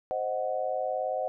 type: chord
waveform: sine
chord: C diminished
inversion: none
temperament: equal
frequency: 523.3 / 622.3 / 740 Hz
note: C5 / Eb5 / Gb5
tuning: 0 / 0 / 0 cents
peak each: -32 dBFS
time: 0.11-1.28 s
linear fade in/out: 0 ms
effects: none